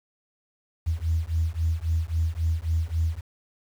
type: beating tone pair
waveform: sine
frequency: 79.8 / 83.5 Hz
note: D#2 / E2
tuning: +44 / +23 cents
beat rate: 3.7 Hz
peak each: -25 dBFS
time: 0.86-3.21 s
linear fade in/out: 20 ms
effects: tanh soft clip ceiling -15 dBFS + 8-bit